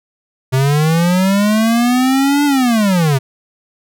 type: linear two-way sweep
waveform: square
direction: up then down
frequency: 128.3 to 292.3 to 128.3 Hz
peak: -11 dBFS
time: 0.52-3.19 s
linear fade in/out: 20 ms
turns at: 2.45 s
effects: none